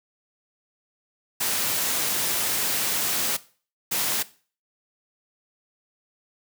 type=noise bursts at uneven times; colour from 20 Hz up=white; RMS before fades=-25 dBFS; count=2; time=1.4-3.37 / 3.91-4.23 s; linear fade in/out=10 ms; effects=noise-tail reverb RT60 0.4 s tail -18 dB re dry + high-pass 100 Hz 12 dB/octave